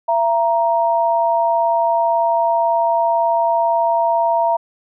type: tone pair together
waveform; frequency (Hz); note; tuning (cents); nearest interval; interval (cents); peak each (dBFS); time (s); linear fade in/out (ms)
sine; 674.1 / 936; E5 / A#5; +39 / +7; tritone; 568; -16; 0.08-4.57; 10
effects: none